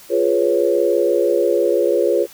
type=chord; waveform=sine; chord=C# dominant seventh; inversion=first; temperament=equal; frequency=349.2 / 415.3 / 493.9 / 554.4 Hz; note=E#4 / G#4 / B4 / C#5; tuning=0 / 0 / 0 / 0 cents; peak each=-19 dBFS; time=0.09-2.27 s; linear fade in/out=50 ms; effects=white hiss -43 dBFS RMS until 2.33 s